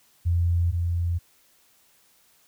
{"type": "tone pair in turn", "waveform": "sine", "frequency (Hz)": [86, 86], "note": ["F2", "F2"], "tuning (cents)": [-26, -26], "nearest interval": "unison", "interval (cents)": 0, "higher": "neither", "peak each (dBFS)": [-19, -22], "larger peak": "first", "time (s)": [[0.25, 0.72], [0.72, 1.19]], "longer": "neither", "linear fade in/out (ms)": 20, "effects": ["white hiss -61 dBFS RMS until 2.47 s"]}